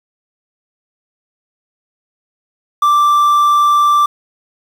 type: tone with quantisation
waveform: triangle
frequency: 1174.7 Hz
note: D6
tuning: in tune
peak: -6 dBFS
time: 2.82-4.06 s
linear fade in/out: 5 ms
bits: 6
effects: none